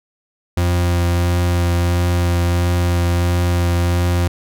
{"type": "tone with vibrato", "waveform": "40% pulse", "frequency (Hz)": 87.31, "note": "F2", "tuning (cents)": 0, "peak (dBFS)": -13, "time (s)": [0.57, 4.28], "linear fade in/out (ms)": 5, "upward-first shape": "triangle", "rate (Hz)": 1.5, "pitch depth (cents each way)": 13, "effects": []}